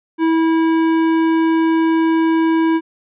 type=tone with tanh clipping; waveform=sine; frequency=325.3 Hz; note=E4; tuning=23 cents flat; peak=-14 dBFS; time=0.18-2.81 s; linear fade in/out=50 ms; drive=15 dB; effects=resampled to 8000 Hz